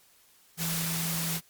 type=tone in noise; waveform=sine; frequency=165.4 Hz; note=E3; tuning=6 cents sharp; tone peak=-32 dBFS; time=0.57-1.41 s; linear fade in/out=50 ms; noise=white; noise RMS=-32 dBFS; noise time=0.57-1.41 s; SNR=-3 dB; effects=white hiss -61 dBFS RMS until 1.49 s + MP3 96 kbps